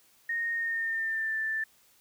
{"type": "tone with pitch glide", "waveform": "sine", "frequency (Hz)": [1854, 1767.2], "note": ["A#6", "A6"], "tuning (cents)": [-10, 7], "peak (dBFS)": -28, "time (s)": [0.29, 1.64], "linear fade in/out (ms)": 5, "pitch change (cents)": -83, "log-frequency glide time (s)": [0.53, 1.37], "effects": ["white hiss -63 dBFS RMS until 2 s"]}